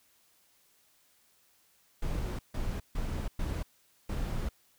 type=noise bursts at uneven times; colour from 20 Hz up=brown; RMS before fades=-33 dBFS; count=5; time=2.02-2.39 / 2.54-2.8 / 2.95-3.28 / 3.39-3.63 / 4.09-4.49 s; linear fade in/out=5 ms; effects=white hiss -67 dBFS RMS until 4.78 s